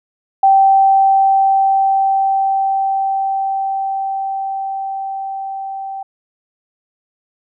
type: tone with level ramp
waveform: sine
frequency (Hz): 778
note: G5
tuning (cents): -13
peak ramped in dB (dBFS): -6 to -23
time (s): 0.43-6.03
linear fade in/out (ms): 5
effects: none